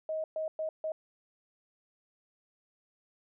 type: tone bursts at uneven times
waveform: sine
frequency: 630 Hz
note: D#5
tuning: 21 cents sharp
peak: -31 dBFS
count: 4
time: 0.09-0.24 / 0.36-0.48 / 0.59-0.69 / 0.84-0.92 s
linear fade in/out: 2 ms
effects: none